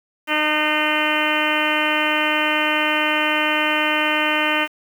harmonic tone with a mistuned harmonic, 304.8 Hz, D#4, 36 cents flat, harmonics 1 / 2 / 3 / 4 / 5 / 6 / 7 / 8 / 9 / 10, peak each -26 / -26 / -26 / -26 / -26 / -26 / -26 / -26 / -26 / -26 dBFS, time 0.27-4.68 s, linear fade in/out 50 ms, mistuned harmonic 7, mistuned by -28 cents, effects 7-bit

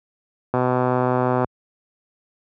click train, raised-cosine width 1 ms, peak -6 dBFS, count 115, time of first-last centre 0.54-1.445 s, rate 126 Hz, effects high-pass 80 Hz 12 dB/octave

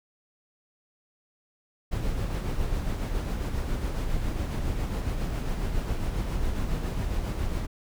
brown noise with tremolo, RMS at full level -27 dBFS, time 1.91-7.67 s, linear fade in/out 20 ms, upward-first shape sine, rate 7.3 Hz, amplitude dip 35%, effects none

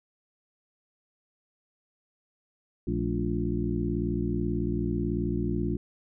harmonic tone with a mistuned harmonic, 58.27 Hz, A#1, in tune, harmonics 1 / 2 / 3 / 4 / 5 / 6, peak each -33 / -33 / -33 / -33 / -33 / -33 dBFS, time 2.87-5.77 s, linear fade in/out 5 ms, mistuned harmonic 4, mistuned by -120 cents, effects none

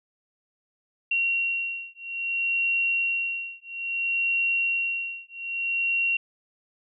sine beating tone pair, 2744 / 2744.6 Hz, F7 / F7, -31 / -31 cents, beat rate 0.6 Hz, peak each -27 dBFS, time 1.11-6.17 s, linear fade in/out 5 ms, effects none

